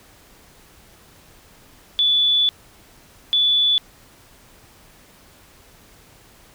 sine tone bursts at uneven times, 3459 Hz, A7, 30 cents flat, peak -14 dBFS, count 2, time 1.99-2.49 / 3.33-3.78 s, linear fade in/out 0 ms, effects pink hiss -50 dBFS RMS until 6.54 s

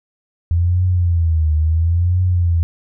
sine tone with vibrato, 83.9 Hz, E2, 31 cents sharp, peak -12 dBFS, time 0.51-2.63 s, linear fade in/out 0 ms, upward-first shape triangle, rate 0.73 Hz, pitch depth 160 cents each way, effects none

